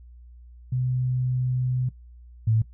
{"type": "tone pair in turn", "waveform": "sine", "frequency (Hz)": [126.8, 111.22], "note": ["B2", "A2"], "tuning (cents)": [46, 19], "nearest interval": "major second", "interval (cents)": 227, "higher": "first", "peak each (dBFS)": [-22, -18], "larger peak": "second", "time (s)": [[0.72, 1.89], [2.47, 2.62]], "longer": "first", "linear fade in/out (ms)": 5, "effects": ["noise-tail reverb RT60 0.1 s tail -17 dB re dry", "added 60 Hz sine -44 dBFS peak until 2.73 s"]}